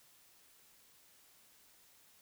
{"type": "silence", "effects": ["white hiss -65 dBFS RMS until 2.21 s"]}